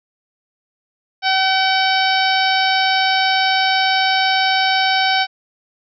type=harmonic tone; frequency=762 Hz; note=G5; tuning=49 cents flat; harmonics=1 / 2 / 3 / 4 / 5 / 6 / 7; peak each=-17 / -20 / -22 / -23 / -24 / -25 / -25 dBFS; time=1.22-5.27 s; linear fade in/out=50 ms; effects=none